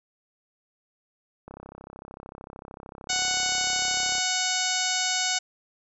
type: click train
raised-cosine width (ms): 1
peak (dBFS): -27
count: 91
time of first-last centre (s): 1.48-4.183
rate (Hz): 33.3
type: harmonic tone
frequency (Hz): 740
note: F#5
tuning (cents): 0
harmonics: 1 / 2 / 3 / 4 / 5 / 6 / 7 / 8 / 9 / 10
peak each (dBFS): -33 / -33 / -33 / -33 / -33 / -33 / -33 / -33 / -33 / -33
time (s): 3.09-5.39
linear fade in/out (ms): 10
effects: none